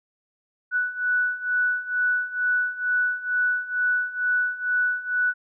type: beating tone pair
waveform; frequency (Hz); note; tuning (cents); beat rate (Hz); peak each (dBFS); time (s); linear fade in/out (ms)
sine; 1480 / 1482.2; F#6 / F#6; 0 / +3; 2.2; -26 / -23; 0.71-5.34; 50
effects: none